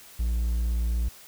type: tone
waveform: triangle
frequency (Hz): 58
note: A#1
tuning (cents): -8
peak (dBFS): -21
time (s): 0.19-1.09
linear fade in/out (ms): 10
effects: white hiss -49 dBFS RMS until 1.27 s